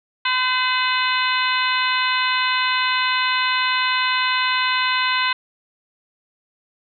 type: harmonic tone with a mistuned harmonic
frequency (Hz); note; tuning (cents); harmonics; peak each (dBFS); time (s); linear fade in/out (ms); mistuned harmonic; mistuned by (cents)
510; C5; -44; 2 / 3 / 4 / 5 / 6 / 7 / 8; -22 / -24 / -25 / -26 / -27 / -27 / -28; 0.25-5.33; 5; 6; -52
effects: none